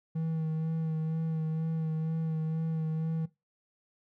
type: tone with vibrato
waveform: triangle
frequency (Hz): 160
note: D#3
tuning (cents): +49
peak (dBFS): -27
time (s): 0.15-3.26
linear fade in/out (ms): 10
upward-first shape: sine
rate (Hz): 2.1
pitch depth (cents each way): 22
effects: noise-tail reverb RT60 0.2 s tail -18 dB re dry